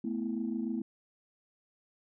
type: chord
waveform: sine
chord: A suspended second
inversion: none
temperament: equal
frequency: 220 / 246.9 / 329.6 Hz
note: A3 / B3 / E4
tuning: 0 / 0 / 0 cents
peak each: -34 / -35 / -37 dBFS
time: 0.04-0.82 s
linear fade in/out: 5 ms
effects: tanh soft clip ceiling -23 dBFS